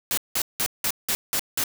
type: noise bursts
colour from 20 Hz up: white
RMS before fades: -24 dBFS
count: 7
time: 0.11-1.638 s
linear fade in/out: 0 ms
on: 64 ms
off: 180 ms
effects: none